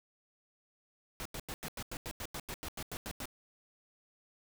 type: noise bursts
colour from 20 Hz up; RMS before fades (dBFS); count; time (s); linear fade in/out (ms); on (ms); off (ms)
pink; -41; 15; 1.2-3.256; 0; 54; 89
effects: none